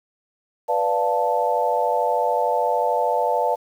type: chord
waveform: sine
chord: B half-diminished seventh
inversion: none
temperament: equal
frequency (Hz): 493.9 / 587.3 / 698.5 / 880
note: B4 / D5 / F5 / A5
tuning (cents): 0 / 0 / 0 / 0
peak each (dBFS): -24 / -24 / -24 / -22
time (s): 0.68-3.56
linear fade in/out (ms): 20
effects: 8-bit